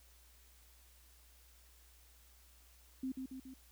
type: tone with echo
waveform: sine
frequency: 261.6 Hz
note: C4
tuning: in tune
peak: -36 dBFS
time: 3.03-3.12 s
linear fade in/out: 5 ms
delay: 140 ms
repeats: 3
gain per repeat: -4 dB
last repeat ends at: 3.54 s
effects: added 60 Hz sine -63 dBFS peak until 3.71 s + white hiss -66 dBFS RMS until 3.71 s